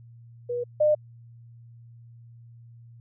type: tone pair in turn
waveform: sine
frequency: 484.4 / 604.4 Hz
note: B4 / D5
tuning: -34 / +50 cents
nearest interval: major third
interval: 384 cents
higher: second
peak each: -26 / -17 dBFS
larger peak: second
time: 0.49-0.64 / 0.8-0.95 s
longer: neither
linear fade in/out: 10 ms
effects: added 117 Hz sine -46 dBFS peak until 3 s